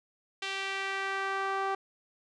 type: tone with band-pass filter sweep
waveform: sawtooth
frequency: 389.2 Hz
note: G4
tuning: 12 cents flat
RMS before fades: -33 dBFS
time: 0.42-1.75 s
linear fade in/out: 5 ms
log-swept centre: 3000 to 980 Hz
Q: 1.5
effects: resampled to 22050 Hz